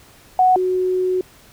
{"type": "tone pair in turn", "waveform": "sine", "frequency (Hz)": [740, 368.7], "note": ["F#5", "F#4"], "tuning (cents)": [0, -6], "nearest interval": "octave", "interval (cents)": 1206, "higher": "first", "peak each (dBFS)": [-10, -16], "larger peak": "first", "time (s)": [[0.39, 0.56], [0.56, 1.21]], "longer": "second", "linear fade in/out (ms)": 2, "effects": ["pink hiss -48 dBFS RMS until 1.52 s"]}